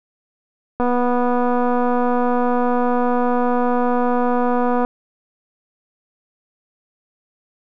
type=click train; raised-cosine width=1 ms; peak=-7 dBFS; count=993; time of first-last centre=0.8-4.849 s; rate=245 Hz; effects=none

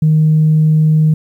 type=tone; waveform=sine; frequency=155.56 Hz; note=D#3; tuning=in tune; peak=-6 dBFS; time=0.02-1.14 s; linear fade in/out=5 ms; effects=tanh soft clip ceiling -3 dBFS + 8-bit

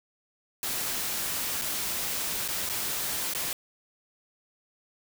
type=noise with dropouts; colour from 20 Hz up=white; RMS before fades=-31 dBFS; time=0.63-3.53 s; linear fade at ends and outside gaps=1 ms; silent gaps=1.615-1.619 / 2.479-2.485 / 2.691-2.697 / 3.336-3.349 s; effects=none

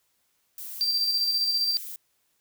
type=noise; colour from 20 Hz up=violet; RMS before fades=-38 dBFS; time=0.58-1.96 s; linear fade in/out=2 ms
type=tone with tremolo; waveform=sine; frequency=4699 Hz; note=D8; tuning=in tune; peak=-21 dBFS; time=0.81-1.77 s; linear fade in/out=0 ms; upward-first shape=square; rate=15 Hz; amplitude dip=35%
effects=white hiss -71 dBFS RMS until 2.4 s

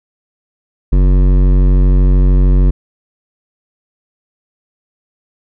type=tone with hard clipping; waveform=sine; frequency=46.53 Hz; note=F#1; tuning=10 cents sharp; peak=-8 dBFS; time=0.92-2.71 s; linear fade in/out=10 ms; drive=14 dB; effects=none

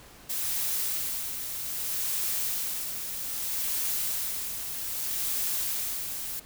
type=noise with tremolo; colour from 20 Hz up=blue; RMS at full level=-29 dBFS; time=0.29-6.4 s; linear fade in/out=10 ms; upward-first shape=sine; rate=0.63 Hz; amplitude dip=50%; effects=pink hiss -51 dBFS RMS until 6.45 s

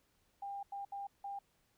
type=tone bursts at uneven times; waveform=sine; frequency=799 Hz; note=G5; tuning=33 cents sharp; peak=-40 dBFS; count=4; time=0.42-0.63 / 0.72-0.85 / 0.92-1.07 / 1.24-1.39 s; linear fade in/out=5 ms; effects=pink hiss -75 dBFS RMS until 1.77 s

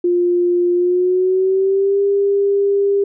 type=tone with pitch glide; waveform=sine; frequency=352.1 to 399.8 Hz; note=F4 to G4; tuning=+14 to +34 cents; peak=-12 dBFS; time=0.04-3.04 s; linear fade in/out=5 ms; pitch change=+220 cents; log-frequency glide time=0.74-2 s; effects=none

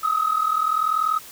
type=tone pair together; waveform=sine; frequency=1251 / 1291.4 Hz; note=D#6 / E6; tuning=+9 / -36 cents; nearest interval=minor second; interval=55 cents; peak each=-20 / -21 dBFS; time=0.03-1.19 s; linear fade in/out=10 ms; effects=tanh soft clip ceiling -13 dBFS + white hiss -42 dBFS RMS until 1.31 s

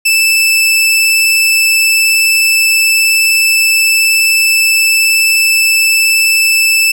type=tone with vibrato; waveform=sawtooth; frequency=2637 Hz; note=E7; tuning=in tune; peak=-4 dBFS; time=0.05-6.92 s; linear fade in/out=10 ms; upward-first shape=sine; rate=19 Hz; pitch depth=9 cents each way; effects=none

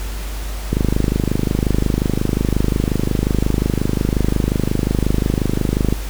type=click train; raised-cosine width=3 ms; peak=-3 dBFS; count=134; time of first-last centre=0.73-5.925 s; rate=25.6 Hz; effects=added 50 Hz sine -23 dBFS peak until 6.09 s + pink hiss -33 dBFS RMS until 6.09 s

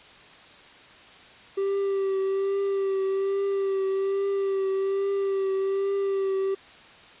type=tone with vibrato; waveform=triangle; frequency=390.6 Hz; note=G4; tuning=6 cents flat; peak=-21 dBFS; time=1.57-6.55 s; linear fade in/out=10 ms; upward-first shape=triangle; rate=1.2 Hz; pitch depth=27 cents each way; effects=white hiss -49 dBFS RMS until 7.2 s + resampled to 8000 Hz

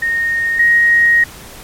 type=tone pair in turn; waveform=sine; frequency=1851 / 1877.9 Hz; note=A#6 / A#6; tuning=-13 / +12 cents; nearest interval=unison; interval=25 cents; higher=second; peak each=-13 / -7 dBFS; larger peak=second; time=0.02-0.59 / 0.59-1.24 s; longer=second; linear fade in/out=5 ms; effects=pink hiss -35 dBFS RMS until 1.63 s + MP3 64 kbps

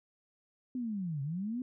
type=linear two-way sweep; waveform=sine; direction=down then up; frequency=258.9 to 133.3 to 258.9 Hz; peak=-33 dBFS; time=0.75-1.62 s; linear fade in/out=2 ms; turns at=1.22 s; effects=none

